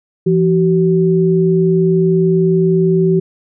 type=tone pair together; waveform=sine; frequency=169.05 / 379.5 Hz; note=E3 / F#4; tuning=+44 / +44 cents; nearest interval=octave + major second; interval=1400 cents; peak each=-12 dBFS; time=0.26-3.2 s; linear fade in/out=10 ms; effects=none